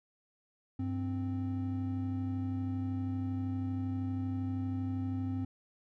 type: tone pair together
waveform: triangle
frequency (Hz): 98.09 / 261.6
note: G2 / C4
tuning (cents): +2 / 0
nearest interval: octave + perfect fourth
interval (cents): 1698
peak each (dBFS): -33 / -33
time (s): 0.79-5.45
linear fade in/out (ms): 5
effects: none